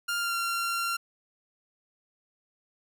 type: tone with pitch glide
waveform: sawtooth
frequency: 1400 to 1376.7 Hz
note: F6 to F6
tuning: +4 to -25 cents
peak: -24 dBFS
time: 0.08-0.97 s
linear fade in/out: 10 ms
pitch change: -29 cents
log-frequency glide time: 0.19-0.35 s
effects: none